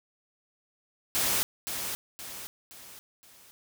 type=noise with echo; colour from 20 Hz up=white; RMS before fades=-27 dBFS; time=1.15-1.43 s; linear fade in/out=0 ms; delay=520 ms; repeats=4; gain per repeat=-7 dB; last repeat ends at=3.51 s; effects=none